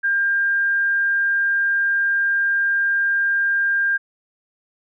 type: tone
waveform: sine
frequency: 1600 Hz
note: G6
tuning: 35 cents sharp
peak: -16 dBFS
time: 0.03-3.98 s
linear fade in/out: 20 ms
effects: none